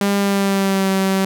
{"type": "tone with pitch glide", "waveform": "sawtooth", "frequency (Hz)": [200.3, 192.14], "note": ["G3", "G3"], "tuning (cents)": [38, -34], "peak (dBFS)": -11, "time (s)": [0.01, 1.25], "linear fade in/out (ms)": 2, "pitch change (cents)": -72, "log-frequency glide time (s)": [0.16, 0.89], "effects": []}